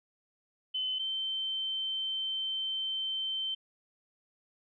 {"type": "tone pair in turn", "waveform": "sine", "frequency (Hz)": [3045, 3100], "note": ["F#7", "G7"], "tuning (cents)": [49, -20], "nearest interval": "unison", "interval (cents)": 31, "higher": "second", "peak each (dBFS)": [-30, -31], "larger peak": "first", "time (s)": [[0.74, 0.99], [0.99, 3.55]], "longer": "second", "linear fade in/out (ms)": 10, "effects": []}